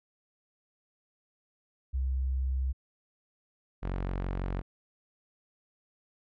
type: tone pair in turn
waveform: sine / sawtooth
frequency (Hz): 65.41 / 46.01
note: C2 / F#1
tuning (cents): 0 / -9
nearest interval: tritone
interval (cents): 609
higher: first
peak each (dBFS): -27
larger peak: neither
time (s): 1.93-2.73 / 3.82-4.62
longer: neither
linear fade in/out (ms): 20
effects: low-pass 2000 Hz 12 dB/octave